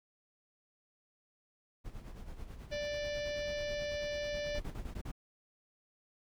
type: noise with tremolo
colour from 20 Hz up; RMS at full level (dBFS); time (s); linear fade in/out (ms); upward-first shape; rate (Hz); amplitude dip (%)
brown; -44; 1.84-4.95; 20; sine; 9.2; 60
type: harmonic tone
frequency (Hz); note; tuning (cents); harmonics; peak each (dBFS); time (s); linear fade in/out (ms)
587.3; D5; 0; 1 / 3 / 4 / 5 / 6 / 7 / 8 / 9 / 10; -36 / -46 / -48 / -50 / -52 / -53 / -54 / -55 / -56; 2.71-4.6; 20
type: noise bursts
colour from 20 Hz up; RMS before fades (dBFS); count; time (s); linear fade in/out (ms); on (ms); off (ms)
brown; -40; 6; 4.54-5.117; 10; 67; 35
effects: none